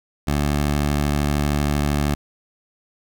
15% pulse tone, 72.9 Hz, D2, 12 cents flat, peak -12 dBFS, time 0.27-2.15 s, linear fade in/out 10 ms, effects none

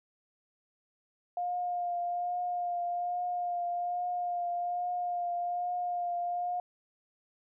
sine tone with vibrato, 707 Hz, F5, 21 cents sharp, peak -30 dBFS, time 1.37-6.6 s, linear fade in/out 2 ms, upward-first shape triangle, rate 1.2 Hz, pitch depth 21 cents each way, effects none

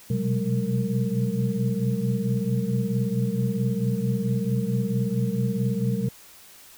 sine tone cluster, 123.8 / 128.3 / 187.2 / 205.7 / 459.5 Hz, B2 / C3 / F#3 / G#3 / A#4, +5 / -34 / +20 / -16 / -25 cents, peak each -28 / -28 / -27 / -28 / -33 dBFS, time 0.1-6.09 s, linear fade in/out 5 ms, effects white hiss -49 dBFS RMS until 6.77 s

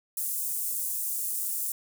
pink high-pass noise, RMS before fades -31 dBFS, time 0.17-1.72 s, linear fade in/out 2 ms, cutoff 8700 Hz, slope 24 dB/octave, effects none

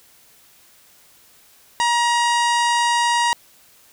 harmonic tone with a mistuned harmonic, 949 Hz, A#5, 31 cents sharp, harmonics 1 / 2 / 3 / 4 / 5 / 6 / 7 / 8 / 9 / 10, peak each -17 / -23 / -27 / -29 / -31 / -33 / -34 / -35 / -36 / -37 dBFS, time 1.8-3.33 s, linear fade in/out 0 ms, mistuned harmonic 5, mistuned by +17 cents, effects white hiss -52 dBFS RMS until 3.92 s

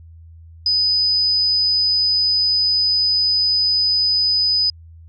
sine tone, 4996 Hz, D#8, 6 cents sharp, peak -14 dBFS, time 0.66-4.7 s, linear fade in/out 2 ms, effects added 82 Hz sine -39 dBFS peak until 5.08 s

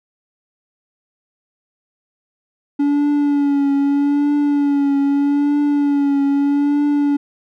triangle tone with vibrato, 285.1 Hz, C#4, 49 cents sharp, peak -11 dBFS, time 2.79-7.17 s, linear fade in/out 10 ms, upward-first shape triangle, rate 0.8 Hz, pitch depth 40 cents each way, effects none

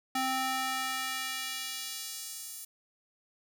square tone with high-pass filter sweep, 261.3 Hz, C4, 2 cents flat, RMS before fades -35 dBFS, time 0.15-2.65 s, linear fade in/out 5 ms, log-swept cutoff 540 to 8900 Hz, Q 0.86, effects none

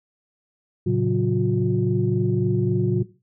sine tone cluster, 112.4 / 136.1 / 184.6 / 359.1 Hz, A2 / C#3 / F#3 / F4, +37 / -31 / -4 / +48 cents, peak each -23 dBFS, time 0.86-3.03 s, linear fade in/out 10 ms, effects noise-tail reverb RT60 0.3 s tail -17 dB re dry + tanh soft clip ceiling -8 dBFS

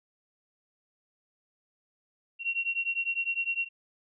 sine beating tone pair, 2735 / 2744.9 Hz, F7 / F7, -37 / -31 cents, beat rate 9.9 Hz, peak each -31 dBFS, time 2.39-3.69 s, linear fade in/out 50 ms, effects none

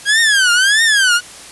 sawtooth tone with vibrato, 1610 Hz, G6, 46 cents sharp, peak -6 dBFS, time 0.05-1.21 s, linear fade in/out 50 ms, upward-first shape triangle, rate 1.6 Hz, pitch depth 250 cents each way, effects white hiss -35 dBFS RMS until 1.51 s + resampled to 24000 Hz

